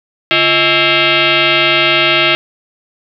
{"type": "tone with frequency modulation", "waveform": "sine", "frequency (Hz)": 345.2, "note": "F4", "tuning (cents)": -20, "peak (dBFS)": -8, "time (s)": [0.31, 2.35], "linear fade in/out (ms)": 0, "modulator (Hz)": 489, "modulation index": 6.7, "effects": []}